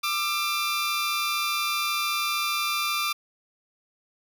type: tone pair together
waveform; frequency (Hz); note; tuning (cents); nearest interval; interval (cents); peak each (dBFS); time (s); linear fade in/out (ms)
15% pulse; 1189 / 1342; D6 / E6; +21 / +31; major second; 210; -19 / -26; 0.03-3.13; 10
effects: none